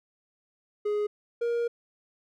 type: tone pair in turn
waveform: triangle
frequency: 416.9 / 471.2 Hz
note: G#4 / A#4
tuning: +7 / +19 cents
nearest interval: major second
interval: 212 cents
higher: second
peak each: -23 dBFS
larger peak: neither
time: 0.85-1.07 / 1.41-1.68 s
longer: second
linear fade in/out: 10 ms
effects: none